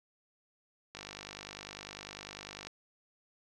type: click train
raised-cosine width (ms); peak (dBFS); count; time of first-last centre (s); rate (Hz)
0.2; -25; 87; 0.95-2.67; 50
effects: none